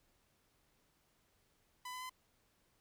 sawtooth tone with pitch steps, 1000 / 1009.9 / 1019.8 Hz, B5 / B5 / C6, +21 / +38 / -45 cents, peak -40 dBFS, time 1.85-2.096 s, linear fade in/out 5 ms, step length 82 ms, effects pink hiss -75 dBFS RMS until 2.8 s

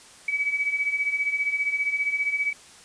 sine beating tone pair, 2270 / 2285 Hz, C#7 / D7, +41 / -48 cents, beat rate 15 Hz, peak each -29 / -24 dBFS, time 0.28-2.53 s, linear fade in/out 5 ms, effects white hiss -49 dBFS RMS until 2.84 s + resampled to 22050 Hz

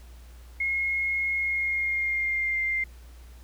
sine tone with pitch glide, 2158 to 2098 Hz, C#7 to C7, -47 to +4 cents, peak -24 dBFS, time 0.6-2.84 s, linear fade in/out 5 ms, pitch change -49 cents, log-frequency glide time 1.35-2.64 s, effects added 60 Hz sine -44 dBFS peak until 3.43 s + pink hiss -57 dBFS RMS until 3.43 s

